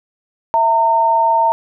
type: tone pair together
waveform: sine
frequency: 659.3 / 913.4 Hz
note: E5 / A#5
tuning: 0 / -36 cents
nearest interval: tritone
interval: 564 cents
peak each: -18 / -11 dBFS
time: 0.54-1.52 s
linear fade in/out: 0 ms
effects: none